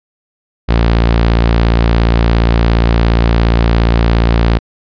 sawtooth tone, 57.2 Hz, A#1, 32 cents flat, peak -4 dBFS, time 0.68-4.59 s, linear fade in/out 20 ms, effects resampled to 11025 Hz

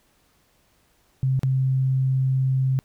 sine tone with dropouts, 131.9 Hz, C3, 14 cents sharp, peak -18 dBFS, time 1.23-2.79 s, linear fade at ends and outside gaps 0 ms, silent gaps 1.393-1.433 s, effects pink hiss -63 dBFS RMS until 2.84 s

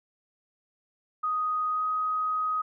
sine tone with pitch glide, 1247 to 1256.4 Hz, D#6 to D#6, +3 to +16 cents, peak -25 dBFS, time 1.23-2.62 s, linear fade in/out 10 ms, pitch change +13 cents, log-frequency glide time 1.7-1.84 s, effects none

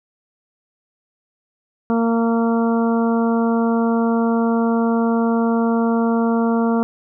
harmonic tone, 230 Hz, A#3, 23 cents flat, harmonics 1 / 2 / 3 / 4 / 5 / 6, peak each -16 / -22 / -26 / -28 / -30 / -32 dBFS, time 1.9-6.83 s, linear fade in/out 0 ms, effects none

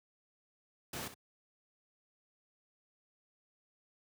pink noise with echo, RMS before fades -41 dBFS, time 0.93-1.08 s, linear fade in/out 5 ms, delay 63 ms, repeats 1, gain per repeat -11 dB, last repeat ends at 1.143 s, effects high-pass 100 Hz 12 dB/octave

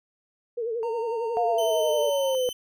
sine tone with vibrato, 460 Hz, A#4, 23 cents flat, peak -26 dBFS, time 0.57-2.1 s, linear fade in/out 10 ms, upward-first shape sine, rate 11 Hz, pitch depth 88 cents each way
triangle tone with tremolo, 918 Hz, A#5, 27 cents flat, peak -30 dBFS, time 0.83-2.35 s, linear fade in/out 0 ms, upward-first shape sine, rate 7.8 Hz, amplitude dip 25%
sine linear sweep, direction down, 716 to 493.9 Hz, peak -22 dBFS, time 1.37-2.49 s, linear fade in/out 0 ms
sawtooth tone, 3055 Hz, G7, 45 cents flat, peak -30 dBFS, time 1.58-2.53 s, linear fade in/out 5 ms
effects none

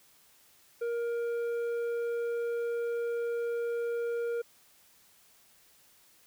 sine tone with tanh clipping, 470 Hz, A#4, 14 cents sharp, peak -31 dBFS, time 0.81-4.42 s, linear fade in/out 10 ms, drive 7 dB, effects white hiss -62 dBFS RMS until 6.26 s

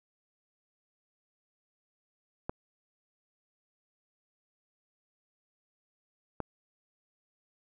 clicks, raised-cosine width 1 ms, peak -19 dBFS, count 2, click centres 2.495 / 6.403 s, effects none

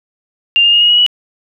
sine tone with pitch steps, 2795 / 2823 / 2850 / 2879 / 2907 / 2936 Hz, F7 / F7 / F7 / F#7 / F#7 / F#7, +1 / +18 / +34 / -48 / -31 / -14 cents, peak -6 dBFS, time 0.56-1.064 s, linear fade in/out 0 ms, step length 84 ms, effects none

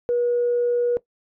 sine tone, 482.4 Hz, B4, 41 cents flat, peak -17 dBFS, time 0.09-0.97 s, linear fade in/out 0 ms, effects noise-tail reverb RT60 0.1 s tail -18 dB re dry + tanh soft clip ceiling -13 dBFS

